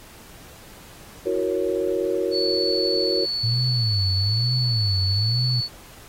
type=chord; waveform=sine; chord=F# dominant seventh; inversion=third; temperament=equal; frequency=329.6 / 370 / 466.2 / 554.4 Hz; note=E4 / F#4 / A#4 / C#5; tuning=0 / 0 / 0 / 0 cents; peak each=-29 / -24 / -26 / -27 dBFS; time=1.25-3.26 s; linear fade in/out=20 ms
type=tone; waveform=sine; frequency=4444 Hz; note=C#8; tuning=4 cents sharp; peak=-23 dBFS; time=2.31-5.69 s; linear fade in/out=50 ms
type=tone with vibrato; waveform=sine; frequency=109 Hz; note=A2; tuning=16 cents flat; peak=-20 dBFS; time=3.43-5.61 s; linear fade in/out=10 ms; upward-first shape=sine; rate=1.1 Hz; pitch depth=250 cents each way
effects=pink hiss -46 dBFS RMS until 6.08 s + AAC 48 kbps